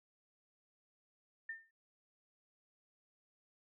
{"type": "tone with exponential decay", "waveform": "sine", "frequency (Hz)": 1806, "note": "A6", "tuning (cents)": 45, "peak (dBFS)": -38, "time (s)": [1.49, 1.71], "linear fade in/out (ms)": 5, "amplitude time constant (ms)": 47, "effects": []}